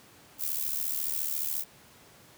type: noise with amplitude modulation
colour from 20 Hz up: violet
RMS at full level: -28 dBFS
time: 0.38-1.65 s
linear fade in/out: 50 ms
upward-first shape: sine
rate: 74.3 Hz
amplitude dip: 80%
effects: pink hiss -55 dBFS RMS until 2.37 s + high-pass 100 Hz 12 dB/octave